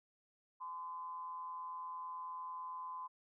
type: tone with amplitude modulation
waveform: sine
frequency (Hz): 1021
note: C6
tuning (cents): -43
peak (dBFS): -40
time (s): 0.6-3.08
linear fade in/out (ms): 20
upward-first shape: sine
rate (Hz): 169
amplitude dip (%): 50
effects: none